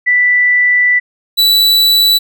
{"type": "tone pair in turn", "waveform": ["sine", "45% pulse"], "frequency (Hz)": [1975.5, 3951], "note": ["B6", "B7"], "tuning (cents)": [0, 0], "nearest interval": "octave", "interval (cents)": 1200, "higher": "second", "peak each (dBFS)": -7, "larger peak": "neither", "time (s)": [[0.06, 1], [1.37, 2.19]], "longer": "first", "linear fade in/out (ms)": 20, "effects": []}